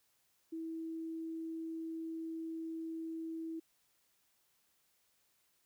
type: tone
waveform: sine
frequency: 325.3 Hz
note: E4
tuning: 23 cents flat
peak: -39 dBFS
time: 0.52-3.6 s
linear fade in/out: 10 ms
effects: white hiss -75 dBFS RMS until 5.65 s